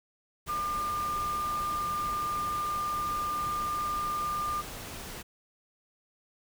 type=tone in noise; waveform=sine; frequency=1200 Hz; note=D6; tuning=37 cents sharp; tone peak=-29 dBFS; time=0.48-4.62 s; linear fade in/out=20 ms; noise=pink; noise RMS=-41 dBFS; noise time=0.46-5.23 s; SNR=+9 dB; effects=none